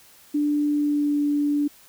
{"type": "tone with pitch glide", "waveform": "sine", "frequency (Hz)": [294.2, 291.2], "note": ["D4", "D4"], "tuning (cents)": [3, -15], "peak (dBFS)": -19, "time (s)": [0.34, 1.68], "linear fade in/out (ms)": 10, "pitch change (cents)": -18, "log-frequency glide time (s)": [0.69, 1.19], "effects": ["white hiss -52 dBFS RMS until 1.88 s"]}